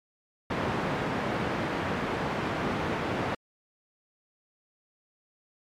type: band-pass noise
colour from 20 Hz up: pink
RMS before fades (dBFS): -30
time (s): 0.5-3.35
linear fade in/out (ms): 5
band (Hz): 130 to 1900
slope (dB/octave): 12
effects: MP3 96 kbps